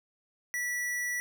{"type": "tone", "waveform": "square", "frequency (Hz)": 1950, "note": "B6", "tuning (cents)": -23, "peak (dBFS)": -31, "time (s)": [0.54, 1.2], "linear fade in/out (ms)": 0, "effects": []}